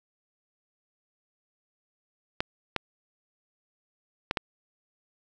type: clicks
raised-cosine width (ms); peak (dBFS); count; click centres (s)
0.3; -10; 4; 2.405 / 2.763 / 4.311 / 4.372
effects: none